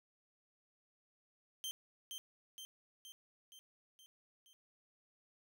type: tone with echo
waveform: sawtooth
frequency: 3136 Hz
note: G7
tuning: in tune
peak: -37 dBFS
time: 1.64-1.71 s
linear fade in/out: 0 ms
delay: 470 ms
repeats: 6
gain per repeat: -4 dB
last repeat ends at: 4.53 s
effects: none